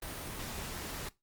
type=noise; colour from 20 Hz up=pink; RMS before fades=-41 dBFS; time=0.02-1.09 s; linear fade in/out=5 ms; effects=noise-tail reverb RT60 0.2 s tail -19 dB re dry + Opus 32 kbps